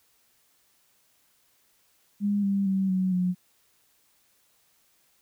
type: tone with pitch steps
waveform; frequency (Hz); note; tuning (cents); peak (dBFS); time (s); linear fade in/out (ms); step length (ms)
sine; 203.7 / 197.79 / 192.05 / 186.47 / 181.06; G#3 / G3 / G3 / F#3 / F#3; -33 / +16 / -35 / +14 / -37; -22; 2.2-3.35; 50; 230
effects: white hiss -66 dBFS RMS until 5.21 s